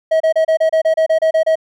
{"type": "tone bursts", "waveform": "triangle", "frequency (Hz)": 640, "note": "D#5", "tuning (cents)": 49, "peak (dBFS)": -8, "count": 12, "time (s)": [0.11, 1.556], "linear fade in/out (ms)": 10, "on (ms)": 93, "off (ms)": 30, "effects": []}